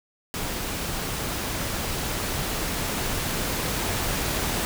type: noise with level ramp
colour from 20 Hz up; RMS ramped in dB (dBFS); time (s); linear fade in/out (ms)
pink; -30 to -26; 0.34-4.65; 0
effects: none